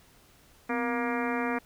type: harmonic tone with a mistuned harmonic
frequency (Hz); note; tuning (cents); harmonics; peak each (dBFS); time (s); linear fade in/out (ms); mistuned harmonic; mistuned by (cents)
236.5; A#3; +25; 1 / 2 / 3 / 4 / 5 / 6 / 7 / 8 / 9 / 10; -31 / -34 / -36 / -37 / -38 / -39 / -39 / -40 / -41 / -41; 0.69-1.59; 10; 1; +120
effects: pink hiss -59 dBFS RMS until 1.65 s